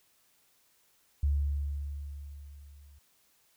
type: tone with level ramp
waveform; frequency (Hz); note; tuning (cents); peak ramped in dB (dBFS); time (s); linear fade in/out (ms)
sine; 71.5; D2; -46; -23 to -53; 1.23-2.99; 5
effects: white hiss -68 dBFS RMS until 3.56 s